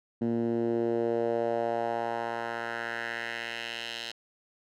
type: tone with band-pass filter sweep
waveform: 10% pulse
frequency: 116.54 Hz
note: A#2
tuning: in tune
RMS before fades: -31 dBFS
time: 0.21-4.12 s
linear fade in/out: 10 ms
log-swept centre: 240 to 3600 Hz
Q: 2.1
effects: none